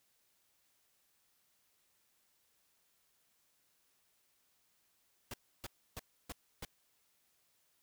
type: noise bursts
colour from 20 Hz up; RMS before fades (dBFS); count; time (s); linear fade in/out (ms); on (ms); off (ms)
pink; -44; 5; 5.31-6.65; 2; 28; 300
effects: white hiss -75 dBFS RMS until 7.82 s